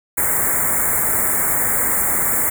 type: band-stop noise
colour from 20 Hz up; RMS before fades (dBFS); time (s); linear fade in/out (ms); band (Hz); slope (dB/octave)
white; -18; 0.17-2.5; 10; 2200 to 7100; 96
effects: none